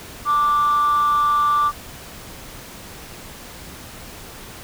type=tone with frequency modulation; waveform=sine; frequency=1174.7 Hz; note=D6; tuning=in tune; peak=-13 dBFS; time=0.25-1.72 s; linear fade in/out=50 ms; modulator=282 Hz; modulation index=0.25; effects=tanh soft clip ceiling -12 dBFS + pink hiss -38 dBFS RMS until 4.63 s